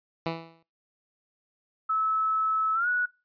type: tone with exponential decay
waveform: 10% pulse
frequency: 164.81 Hz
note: E3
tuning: in tune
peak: -17 dBFS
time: 0.26-0.63 s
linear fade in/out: 2 ms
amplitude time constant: 79 ms
type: tone with pitch glide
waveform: sine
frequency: 1300 to 1467.7 Hz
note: E6 to F#6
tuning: -24 to -14 cents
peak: -23 dBFS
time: 1.89-3.06 s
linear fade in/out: 10 ms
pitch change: +210 cents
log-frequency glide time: 2.74-2.88 s
effects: noise-tail reverb RT60 0.3 s tail -23 dB re dry + resampled to 11025 Hz